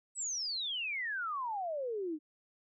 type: exponential sweep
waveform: sine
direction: down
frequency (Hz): 8160 to 293.7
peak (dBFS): -34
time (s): 0.15-2.19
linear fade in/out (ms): 50
effects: none